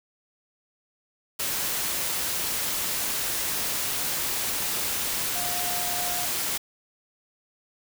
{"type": "tone in noise", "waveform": "sine", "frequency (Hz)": 711, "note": "F5", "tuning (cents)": 31, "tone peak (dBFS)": -34, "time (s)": [5.35, 6.26], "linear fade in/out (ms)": 10, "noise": "white", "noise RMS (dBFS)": -28, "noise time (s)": [1.39, 6.58], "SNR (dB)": -9, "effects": []}